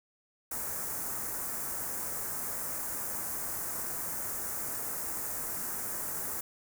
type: band-stop noise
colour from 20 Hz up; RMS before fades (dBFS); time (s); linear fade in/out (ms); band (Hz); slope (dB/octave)
white; -36; 0.51-6.41; 5; 1700 to 6800; 24
effects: none